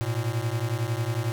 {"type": "beating tone pair", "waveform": "square", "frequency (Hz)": [110, 121], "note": ["A2", "B2"], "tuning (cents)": [0, -35], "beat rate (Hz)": 11, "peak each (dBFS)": -29, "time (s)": [0.01, 1.32], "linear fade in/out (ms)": 0, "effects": []}